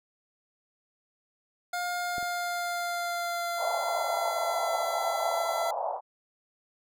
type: tone with pitch glide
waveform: 25% pulse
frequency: 709 to 673.5 Hz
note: F5 to E5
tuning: +26 to +37 cents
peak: -26 dBFS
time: 1.73-5.71 s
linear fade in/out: 5 ms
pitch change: -89 cents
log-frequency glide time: 1.99-4.83 s
type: clicks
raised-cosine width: 2 ms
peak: -27 / -35 dBFS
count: 2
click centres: 2.182 / 2.228 s
type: band-pass noise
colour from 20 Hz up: pink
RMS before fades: -32 dBFS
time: 3.57-6.01 s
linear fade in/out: 50 ms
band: 610 to 920 Hz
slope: 48 dB/octave
effects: none